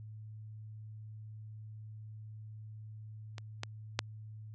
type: clicks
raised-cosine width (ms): 0.2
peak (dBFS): -26 / -19 / -11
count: 3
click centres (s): 3.382 / 3.634 / 3.991
effects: added 108 Hz sine -45 dBFS peak until 4.54 s + resampled to 22050 Hz